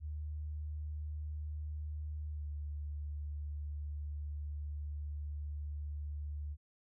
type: tone with pitch glide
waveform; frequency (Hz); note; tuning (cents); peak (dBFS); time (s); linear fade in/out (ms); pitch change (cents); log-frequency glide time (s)
sine; 75.6 to 73.75; D#2 to D2; -49 to +8; -38; 0-6.57; 50; -43; 2.28-2.46
effects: none